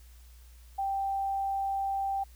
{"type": "tone", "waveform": "sine", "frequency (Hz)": 784, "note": "G5", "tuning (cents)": 0, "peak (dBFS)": -28, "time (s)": [0.78, 2.24], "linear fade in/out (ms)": 10, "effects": ["added 60 Hz sine -50 dBFS peak until 2.35 s", "white hiss -62 dBFS RMS until 2.35 s"]}